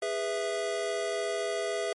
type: chord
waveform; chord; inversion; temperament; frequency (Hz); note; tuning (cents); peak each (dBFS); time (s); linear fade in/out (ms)
square; E major; first; equal with one note detuned; 410.3 / 493.9 / 659.3; G#4 / B4 / E5; -21 / 0 / 0; -34 / -37 / -33; 0.02-1.93; 5
effects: MP3 48 kbps